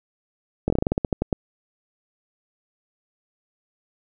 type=slowing click train; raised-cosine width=2 ms; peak=-7 dBFS; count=13; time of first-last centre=0.68-1.328 s; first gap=21 ms; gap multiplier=1.16; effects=none